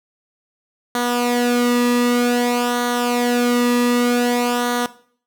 sawtooth tone with flanger, 242.7 Hz, B3, 30 cents flat, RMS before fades -18 dBFS, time 0.95-4.86 s, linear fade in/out 2 ms, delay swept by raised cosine 0.39 to 1.34 ms, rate 0.53 Hz, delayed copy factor -0.65, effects noise-tail reverb RT60 0.5 s tail -17 dB re dry

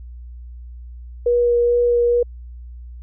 sine tone with vibrato, 479.7 Hz, A#4, 50 cents sharp, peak -13 dBFS, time 1.26-2.23 s, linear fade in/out 5 ms, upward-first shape sine, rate 2.3 Hz, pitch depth 10 cents each way, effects added 60 Hz sine -33 dBFS peak until 3.02 s

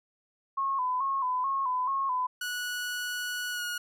sine tone with vibrato, 1046.5 Hz, C6, in tune, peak -26 dBFS, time 0.57-2.27 s, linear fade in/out 10 ms, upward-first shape square, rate 2.3 Hz, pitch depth 68 cents each way
sawtooth tone with pitch glide, 1469 to 1443.8 Hz, F#6 to F#6, -13 to -43 cents, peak -28 dBFS, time 2.41-3.78 s, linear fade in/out 5 ms, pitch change -30 cents, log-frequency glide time 3.51-3.63 s
effects none

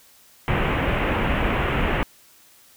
pink low-pass noise, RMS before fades -22 dBFS, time 0.48-2.03 s, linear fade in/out 0 ms, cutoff 2900 Hz, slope 48 dB/octave, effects white hiss -53 dBFS RMS until 2.76 s

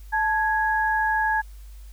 sine tone pair together, 873.9 / 1661.2 Hz, A5 / G#6, -12 / 0 cents, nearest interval major seventh, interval 1112 cents, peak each -22 / -23 dBFS, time 0.12-1.42 s, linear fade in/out 20 ms, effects added 50 Hz sine -39 dBFS peak until 1.92 s + white hiss -57 dBFS RMS until 1.92 s

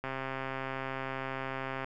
click train, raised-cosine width 0.5 ms, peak -21 dBFS, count 241, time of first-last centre 0.04-1.845 s, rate 133 Hz, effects none

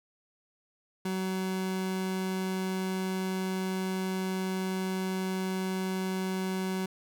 30% pulse tone, 187.9 Hz, F#3, 27 cents sharp, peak -27 dBFS, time 1.05-6.86 s, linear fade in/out 5 ms, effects none

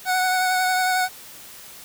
25% pulse tone with vibrato, 740 Hz, F#5, in tune, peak -15 dBFS, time 0.05-1.09 s, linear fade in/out 50 ms, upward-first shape triangle, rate 11 Hz, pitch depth 21 cents each way, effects white hiss -42 dBFS RMS until 1.84 s

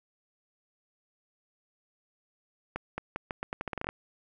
accelerating click train, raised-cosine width 0.5 ms, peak -18 dBFS, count 14, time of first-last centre 2.76-3.89 s, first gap 220 ms, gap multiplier 0.82, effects none

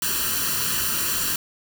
white noise with comb filter, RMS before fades -24 dBFS, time 0.02-1.36 s, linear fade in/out 2 ms, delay 0.69 ms, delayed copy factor +0.75, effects none

